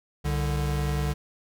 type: tone pair together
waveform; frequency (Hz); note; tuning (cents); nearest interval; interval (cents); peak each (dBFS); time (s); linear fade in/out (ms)
square; 65.77 / 146.83; C2 / D3; +10 / 0; octave + major second; 1390; -28; 0.24-1.14; 20
effects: none